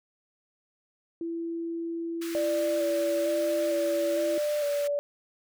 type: tone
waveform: sine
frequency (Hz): 334.2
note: E4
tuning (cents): +24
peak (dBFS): -30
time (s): 1.21-4.38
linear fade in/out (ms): 2
type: high-pass noise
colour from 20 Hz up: pink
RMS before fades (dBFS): -42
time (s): 2.21-4.88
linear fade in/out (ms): 10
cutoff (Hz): 1200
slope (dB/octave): 48
type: tone with vibrato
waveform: sine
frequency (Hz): 585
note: D5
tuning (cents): -7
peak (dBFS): -25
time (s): 2.35-4.99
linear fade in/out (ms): 0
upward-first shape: square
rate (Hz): 1.1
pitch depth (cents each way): 24
effects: none